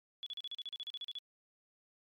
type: tone bursts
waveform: sine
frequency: 3400 Hz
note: G#7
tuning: 40 cents sharp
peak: -39 dBFS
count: 14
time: 0.23-1.186 s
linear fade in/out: 0 ms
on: 33 ms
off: 38 ms
effects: MP3 96 kbps